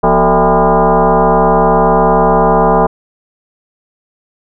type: tone with frequency modulation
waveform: sine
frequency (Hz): 171.6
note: F3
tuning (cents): -30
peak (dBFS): -6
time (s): 0.03-2.87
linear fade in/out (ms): 10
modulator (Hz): 207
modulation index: 4.5
effects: none